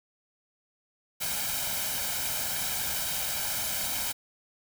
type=noise with comb filter; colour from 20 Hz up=white; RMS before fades=-31 dBFS; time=1.2-4.13 s; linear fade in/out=20 ms; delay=1.3 ms; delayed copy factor=+0.65; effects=none

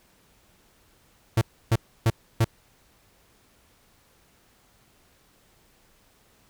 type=tone bursts; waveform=45% pulse; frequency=113.5 Hz; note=A#2; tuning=46 cents flat; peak=-17 dBFS; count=4; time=1.37-2.446 s; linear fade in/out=5 ms; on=44 ms; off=300 ms; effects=pink hiss -61 dBFS RMS until 6.49 s

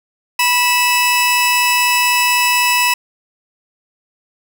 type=tone pair together; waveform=sawtooth; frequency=980 / 2616 Hz; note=B5 / E7; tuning=-14 / -14 cents; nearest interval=octave + perfect fourth; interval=1700 cents; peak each=-11 dBFS; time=0.39-2.94 s; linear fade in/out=5 ms; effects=none

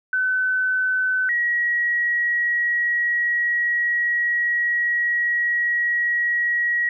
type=tone pair in turn; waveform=sine; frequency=1514 / 1907.5 Hz; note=F#6 / A#6; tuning=+39 / +39 cents; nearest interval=major third; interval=400 cents; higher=second; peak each=-18 dBFS; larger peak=neither; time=0.13-1.29 / 1.29-6.89 s; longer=second; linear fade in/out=2 ms; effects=none

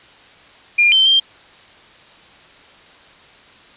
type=tone with pitch steps; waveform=sine; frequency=2408 / 3105 / 3171 Hz; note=D7 / G7 / G7; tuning=+43 / -17 / +19 cents; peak=-9 dBFS; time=0.78-1.2 s; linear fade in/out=10 ms; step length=140 ms; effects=white hiss -45 dBFS RMS until 3.76 s + resampled to 8000 Hz

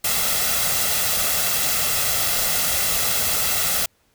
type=noise with comb filter; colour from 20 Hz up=white; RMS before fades=-21 dBFS; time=0.04-3.86 s; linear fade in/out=5 ms; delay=1.5 ms; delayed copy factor=+0.55; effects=pink hiss -63 dBFS RMS until 4.14 s

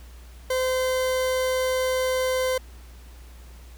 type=tone; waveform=40% pulse; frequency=515 Hz; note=C5; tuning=28 cents flat; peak=-21 dBFS; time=0.5-2.58 s; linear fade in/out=5 ms; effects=added 60 Hz sine -42 dBFS peak until 3.77 s + pink hiss -53 dBFS RMS until 3.77 s

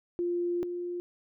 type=tone pair in turn; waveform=sine; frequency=349.2 / 351.8 Hz; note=F4 / F4; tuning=0 / +13 cents; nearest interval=unison; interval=13 cents; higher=second; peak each=-27 / -32 dBFS; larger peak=first; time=0.19-0.63 / 0.63-1 s; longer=first; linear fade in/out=0 ms; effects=none

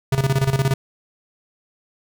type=tone with tremolo; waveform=square; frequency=134.6 Hz; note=C3; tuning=49 cents sharp; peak=-15 dBFS; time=0.12-0.74 s; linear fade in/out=5 ms; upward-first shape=square; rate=17 Hz; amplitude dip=75%; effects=none

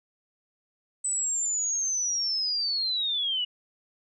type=linear sweep; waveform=sine; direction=down; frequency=8060 to 2881 Hz; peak=-25 dBFS; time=1.04-3.45 s; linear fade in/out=10 ms; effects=none

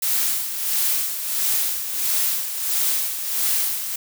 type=noise with tremolo; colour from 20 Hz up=blue; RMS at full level=-20 dBFS; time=0.02-3.96 s; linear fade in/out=5 ms; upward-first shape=sine; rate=1.5 Hz; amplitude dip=60%; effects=none

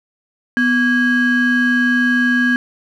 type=ring-modulated tone; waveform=triangle; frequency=698.5 Hz; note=F5; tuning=in tune; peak=-7 dBFS; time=0.57-2.56 s; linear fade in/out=0 ms; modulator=946 Hz; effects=none

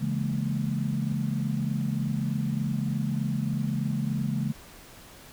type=chord; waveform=sine; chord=A# half-diminished seventh; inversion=first; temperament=just; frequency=139.85 / 167.82 / 209.8 / 233.1 Hz; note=C#3 / E3 / G#3 / A#3; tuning=+16 / +31 / +18 / 0 cents; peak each=-29 / -33 / -30 / -34 dBFS; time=0-4.53 s; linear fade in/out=20 ms; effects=pink hiss -49 dBFS RMS until 5.32 s

